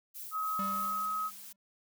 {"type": "noise with tremolo", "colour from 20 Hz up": "violet", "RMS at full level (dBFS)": -43, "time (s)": [0.14, 1.07], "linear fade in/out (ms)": 20, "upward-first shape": "sine", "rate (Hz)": 3.3, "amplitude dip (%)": 50}
{"type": "tone", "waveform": "sine", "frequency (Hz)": 1272, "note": "D#6", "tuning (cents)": 38, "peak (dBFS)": -31, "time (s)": [0.31, 1.31], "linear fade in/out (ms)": 50}
{"type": "tone with exponential decay", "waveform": "square", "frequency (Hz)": 197, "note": "G3", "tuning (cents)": 9, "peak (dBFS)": -36, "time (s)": [0.59, 1.56], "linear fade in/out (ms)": 2, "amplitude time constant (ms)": 210}
{"type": "noise", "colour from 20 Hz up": "blue", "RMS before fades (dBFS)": -48, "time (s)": [0.63, 1.53], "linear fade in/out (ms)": 10}
{"effects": []}